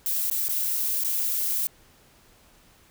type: noise with dropouts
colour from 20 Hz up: violet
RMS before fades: -26 dBFS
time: 0.06-1.67 s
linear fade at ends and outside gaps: 0 ms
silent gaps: 0.3-0.313 / 0.482-0.494 / 1.037-1.047 s
effects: pink hiss -57 dBFS RMS until 2.9 s